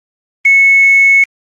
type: tone with quantisation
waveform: sine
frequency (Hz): 2200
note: C#7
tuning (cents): -14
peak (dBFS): -4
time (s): 0.45-1.24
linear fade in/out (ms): 5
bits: 4
effects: low-pass 7000 Hz 12 dB/octave + Opus 24 kbps